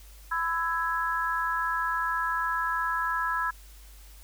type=chord; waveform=sine; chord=E major; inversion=second; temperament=equal with one note detuned; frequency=1004.5 / 1318.5 / 1661.2 Hz; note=B5 / E6 / G#6; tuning=+29 / 0 / 0 cents; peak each=-30 dBFS; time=0.31-3.51 s; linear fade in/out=10 ms; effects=added 50 Hz sine -47 dBFS peak until 4.23 s + white hiss -55 dBFS RMS until 4.23 s